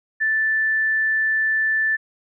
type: tone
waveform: sine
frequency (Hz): 1760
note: A6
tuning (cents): 0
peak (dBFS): -17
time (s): 0.2-1.97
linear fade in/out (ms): 20
effects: none